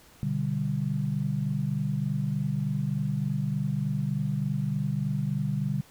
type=chord; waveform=sine; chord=G major; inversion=first; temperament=equal; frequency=123.47 / 146.83 / 196 Hz; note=B2 / D3 / G3; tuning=0 / 0 / 0 cents; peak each=-32 / -28 / -31 dBFS; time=0.23-5.81 s; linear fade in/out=0 ms; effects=pink hiss -55 dBFS RMS until 5.9 s